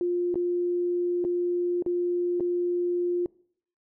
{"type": "tone with dropouts", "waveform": "sine", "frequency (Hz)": 352.2, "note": "F4", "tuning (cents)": 15, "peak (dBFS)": -23, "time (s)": [0.01, 3.26], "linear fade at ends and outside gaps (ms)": 1, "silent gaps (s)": [[0.343, 0.356], [1.242, 1.249], [1.824, 1.862], [2.399, 2.406]], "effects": ["noise-tail reverb RT60 0.6 s tail -23 dB re dry"]}